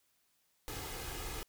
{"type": "noise with comb filter", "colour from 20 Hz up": "pink", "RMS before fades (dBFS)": -42, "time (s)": [0.68, 1.43], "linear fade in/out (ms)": 0, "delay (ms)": 2.4, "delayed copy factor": 0.6, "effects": ["white hiss -75 dBFS RMS until 1.48 s"]}